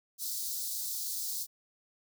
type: high-pass noise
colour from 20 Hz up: white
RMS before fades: -36 dBFS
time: 0.18-1.47 s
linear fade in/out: 50 ms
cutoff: 4000 Hz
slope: 48 dB/octave
effects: none